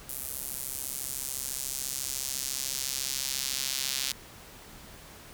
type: tone with high-pass filter sweep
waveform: sawtooth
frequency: 134 Hz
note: C3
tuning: 42 cents sharp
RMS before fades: -34 dBFS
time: 0.09-4.12 s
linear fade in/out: 0 ms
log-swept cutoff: 11000 to 4000 Hz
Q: 1.1
effects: pink hiss -49 dBFS RMS until 5.33 s